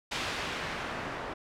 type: noise with low-pass filter sweep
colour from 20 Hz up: white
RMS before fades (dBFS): -36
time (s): 0.11-1.34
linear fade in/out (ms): 10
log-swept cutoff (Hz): 3600 to 1200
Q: 0.75
effects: none